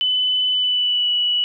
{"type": "tone with pitch glide", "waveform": "sine", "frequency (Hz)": [3008, 2944], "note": ["F#7", "F#7"], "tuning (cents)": [28, -9], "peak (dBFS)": -16, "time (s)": [0.01, 1.44], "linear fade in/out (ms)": 0, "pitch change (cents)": -37, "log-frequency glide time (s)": [0.52, 1.1], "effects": []}